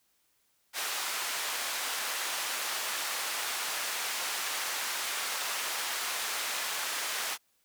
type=band-pass noise; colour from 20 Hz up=pink; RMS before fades=-34 dBFS; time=0.73-7.38 s; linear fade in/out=50 ms; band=1000 to 14000 Hz; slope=12 dB/octave; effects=white hiss -72 dBFS RMS until 7.64 s